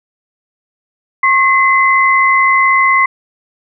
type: tone pair together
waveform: sine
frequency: 1082.8 / 2044 Hz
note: C#6 / C7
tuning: -41 / -41 cents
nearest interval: major seventh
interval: 1100 cents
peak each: -10 dBFS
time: 1.23-3.06 s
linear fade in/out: 5 ms
effects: none